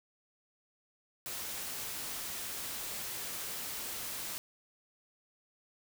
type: noise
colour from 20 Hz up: white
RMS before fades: -40 dBFS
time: 1.26-4.38 s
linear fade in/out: 0 ms
effects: none